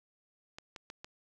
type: clicks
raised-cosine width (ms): 0.2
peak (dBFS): -27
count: 4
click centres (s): 0.585 / 0.762 / 0.901 / 1.045
effects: none